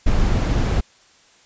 brown noise, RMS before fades -17 dBFS, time 0.06-0.81 s, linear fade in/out 10 ms, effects white hiss -53 dBFS RMS until 1.45 s + resampled to 16000 Hz

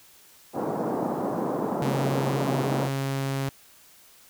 pink band-pass noise, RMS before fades -28 dBFS, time 0.53-2.9 s, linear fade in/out 50 ms, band 180 to 950 Hz, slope 24 dB/octave
sawtooth tone, 136.2 Hz, C#3, 30 cents flat, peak -22 dBFS, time 1.82-3.49 s, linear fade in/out 0 ms
effects white hiss -54 dBFS RMS until 4.29 s

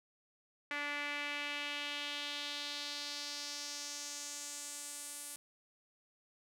sawtooth tone with band-pass filter sweep, 290.4 Hz, D4, 19 cents flat, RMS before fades -42 dBFS, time 0.71-5.36 s, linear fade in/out 0 ms, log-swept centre 2000 to 9800 Hz, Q 2.4, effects none

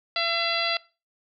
harmonic tone, 676 Hz, E5, 43 cents sharp, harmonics 1 / 2 / 3 / 4 / 5 / 6 / 7, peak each -31 / -31 / -31 / -31 / -31 / -31 / -31 dBFS, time 0.16-0.77 s, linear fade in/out 2 ms, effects noise-tail reverb RT60 0.3 s tail -20 dB re dry

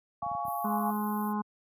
sine chord, Db major, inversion first, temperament equal with one note detuned, 698.5 / 830.6 / 1120.3 Hz, F5 / Ab5 / Db6, 0 / 0 / +18 cents, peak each -35 dBFS, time 0.22-0.91 s, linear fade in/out 5 ms
clicks, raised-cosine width 5 ms, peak -33 dBFS, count 6, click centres 0.228 / 0.264 / 0.315 / 0.35 / 0.452 / 0.482 s
white high-pass noise, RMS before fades -42 dBFS, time 0.44-1.34 s, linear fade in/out 50 ms, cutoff 11000 Hz, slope 96 dB/octave
harmonic tone, 209.6 Hz, G#3, 16 cents sharp, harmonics 1 / 2 / 4 / 5 / 6 / 7, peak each -30 / -42 / -36 / -36 / -48 / -49 dBFS, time 0.64-1.42 s, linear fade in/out 10 ms
effects high-pass 100 Hz 12 dB/octave + resampled to 32000 Hz

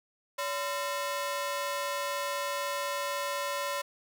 sawtooth ring-modulated tone, 796 Hz, G5, 26 cents sharp, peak -24 dBFS, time 0.38-3.82 s, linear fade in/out 10 ms, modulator 227 Hz, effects none

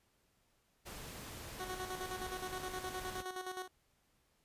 pink noise, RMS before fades -48 dBFS, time 0.85-3.23 s, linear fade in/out 20 ms
15% pulse tone with tremolo, 370 Hz, F#4, in tune, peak -33 dBFS, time 1.59-3.68 s, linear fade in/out 20 ms, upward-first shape square, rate 9.6 Hz, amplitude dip 60%
effects pink hiss -75 dBFS RMS until 4.44 s + resampled to 32000 Hz

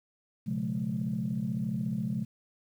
sine tone cluster, 121.7 / 138 / 179.4 / 213.5 Hz, B2 / C#3 / F3 / G#3, -25 / -7 / +47 / +48 cents, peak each -37 / -35 / -34 / -32 dBFS, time 0.46-2.25 s, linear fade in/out 20 ms, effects tanh soft clip ceiling -21 dBFS + 10-bit

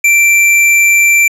square tone, 2349 Hz, D7, in tune, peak -6 dBFS, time 0.04-1.28 s, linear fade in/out 5 ms, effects low-pass 12000 Hz 12 dB/octave

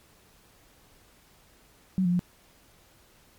sine tone with pitch steps, 187.2 / 176 / 178 Hz, F#3 / F3 / F3, +20 / +14 / +33 cents, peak -21 dBFS, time 1.98-2.193 s, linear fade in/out 0 ms, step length 71 ms, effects pink hiss -59 dBFS RMS until 3.38 s + MP3 96 kbps

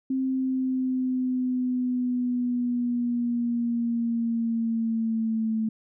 sine linear sweep, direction down, 263.9 to 220 Hz, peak -23 dBFS, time 0.1-5.69 s, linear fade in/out 5 ms, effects none

